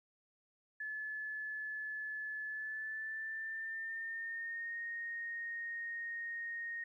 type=tone with pitch glide; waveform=sine; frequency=1724 to 1858.4 Hz; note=A6 to A#6; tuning=-36 to -6 cents; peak=-39 dBFS; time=0.8-6.84 s; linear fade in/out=5 ms; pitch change=+130 cents; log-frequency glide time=2.46-4.78 s; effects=13-bit